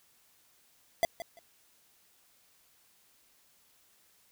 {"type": "tone with echo", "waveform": "square", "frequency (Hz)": 676, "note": "E5", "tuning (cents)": 43, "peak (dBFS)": -23, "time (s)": [1.03, 1.05], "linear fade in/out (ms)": 0, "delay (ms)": 170, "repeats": 2, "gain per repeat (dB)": -14, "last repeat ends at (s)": 1.39, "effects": ["white hiss -66 dBFS RMS until 4.31 s"]}